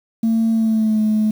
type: tone with pitch glide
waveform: sine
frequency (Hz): 225.5 to 215.3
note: A3 to A3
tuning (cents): +43 to -37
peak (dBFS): -12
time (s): 0.23-1.31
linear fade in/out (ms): 5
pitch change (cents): -80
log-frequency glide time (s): 0.51-1
effects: tanh soft clip ceiling -11 dBFS + 7-bit